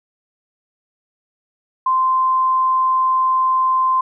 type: tone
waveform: sine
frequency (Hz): 1040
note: C6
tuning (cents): -11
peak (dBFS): -13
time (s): 1.86-4.01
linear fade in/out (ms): 5
effects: none